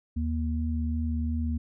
sine tone pair together, 77.78 / 236.2 Hz, D#2 / A#3, 0 / +23 cents, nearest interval octave + perfect fifth, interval 1923 cents, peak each -27 / -31 dBFS, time 0.16-1.58 s, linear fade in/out 10 ms, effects none

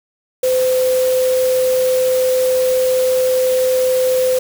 sine tone in noise, 512 Hz, C5, 38 cents flat, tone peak -12 dBFS, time 0.43-4.39 s, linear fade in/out 5 ms, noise white, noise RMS -27 dBFS, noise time 0.43-4.39 s, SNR +12 dB, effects none

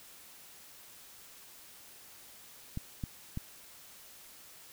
clicks, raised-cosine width 5 ms, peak -23 dBFS, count 3, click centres 2.774 / 3.038 / 3.374 s, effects white hiss -54 dBFS RMS until 4.72 s

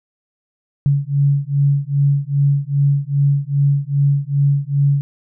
sine beating tone pair, 140 / 142.5 Hz, C#3 / C#3, +18 / +48 cents, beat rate 2.5 Hz, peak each -16 dBFS, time 0.86-5.01 s, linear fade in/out 0 ms, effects none

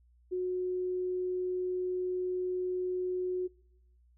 sine tone, 365.2 Hz, F#4, 23 cents flat, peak -30 dBFS, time 0.31-3.48 s, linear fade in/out 20 ms, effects noise-tail reverb RT60 1.0 s tail -26 dB re dry + added 60 Hz sine -61 dBFS peak until 4.17 s

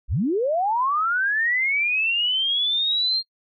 sine linear sweep, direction up, 30.05 to 4227 Hz, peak -19 dBFS, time 0.08-3.23 s, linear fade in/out 50 ms, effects noise-tail reverb RT60 0.1 s tail -24 dB re dry

